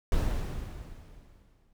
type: noise with exponential decay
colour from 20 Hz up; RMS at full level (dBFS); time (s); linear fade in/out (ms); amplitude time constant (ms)
brown; -25; 0.12-1.73; 2; 350
effects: none